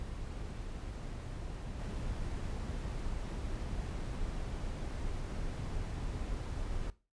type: noise with level steps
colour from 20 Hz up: brown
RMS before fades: -41 / -38 dBFS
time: 0-6.9 s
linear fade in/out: 0 ms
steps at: 1.79 s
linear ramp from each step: 5 ms
effects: noise-tail reverb RT60 0.3 s tail -18 dB re dry + resampled to 22050 Hz

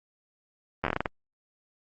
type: slowing click train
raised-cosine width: 0.5 ms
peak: -11 dBFS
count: 9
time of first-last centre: 0.84-1.058 s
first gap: 11 ms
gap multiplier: 1.25
effects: Opus 32 kbps

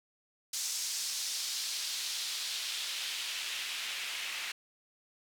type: noise with band-pass filter sweep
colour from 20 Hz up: white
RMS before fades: -37 dBFS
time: 0.53-4.52 s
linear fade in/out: 5 ms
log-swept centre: 5900 to 2400 Hz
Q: 1.5
effects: none

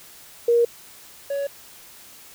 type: tone pair in turn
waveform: sine / triangle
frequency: 471.6 / 560.8 Hz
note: A#4 / C#5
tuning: +20 / +20 cents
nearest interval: minor third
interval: 300 cents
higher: second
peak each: -14 / -21 dBFS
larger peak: first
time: 0.48-0.65 / 1.3-1.47 s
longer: neither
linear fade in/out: 5 ms
effects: white hiss -46 dBFS RMS until 2.34 s

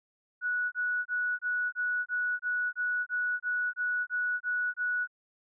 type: tone bursts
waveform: sine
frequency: 1470 Hz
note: F#6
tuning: 12 cents flat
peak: -27 dBFS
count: 14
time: 0.41-5.075 s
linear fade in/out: 50 ms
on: 310 ms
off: 25 ms
effects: none

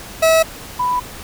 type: tone pair in turn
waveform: 40% pulse / sine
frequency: 647 / 992 Hz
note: E5 / B5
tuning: -32 / +7 cents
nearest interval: perfect fifth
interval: 739 cents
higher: second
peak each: -9 / -15 dBFS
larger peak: first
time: 0.22-0.43 / 0.79-1 s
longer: neither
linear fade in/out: 10 ms
effects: pink hiss -34 dBFS RMS until 1.23 s

